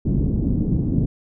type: low-pass noise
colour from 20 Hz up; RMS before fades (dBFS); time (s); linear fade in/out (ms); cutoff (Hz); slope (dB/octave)
white; -20; 0.05-1.06; 5; 260; 24
effects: none